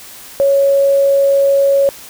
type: tone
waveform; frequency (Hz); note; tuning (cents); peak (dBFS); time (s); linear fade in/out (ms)
sine; 554.4; C#5; 0; -8; 0.4-1.89; 0
effects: white hiss -35 dBFS RMS until 2.09 s